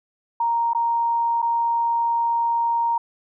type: tone with dropouts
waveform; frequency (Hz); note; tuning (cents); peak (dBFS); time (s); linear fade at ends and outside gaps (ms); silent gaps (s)
sine; 932.3; A#5; 0; -18; 0.4-2.98; 5; 0.734-0.748 / 1.419-1.425
effects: none